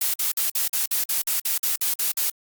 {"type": "noise bursts", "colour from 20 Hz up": "blue", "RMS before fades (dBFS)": -23, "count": 13, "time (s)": [0.01, 2.3], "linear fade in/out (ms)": 5, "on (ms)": 130, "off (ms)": 50, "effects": ["Opus 48 kbps"]}